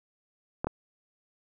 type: clicks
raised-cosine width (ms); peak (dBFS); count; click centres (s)
1; -15; 2; 0.645 / 0.67
effects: none